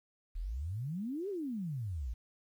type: exponential two-way sweep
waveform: sine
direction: up then down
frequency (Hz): 36.71 to 419.7 to 53.3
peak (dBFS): -35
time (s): 0.35-2.14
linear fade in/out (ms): 10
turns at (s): 1.29
effects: 11-bit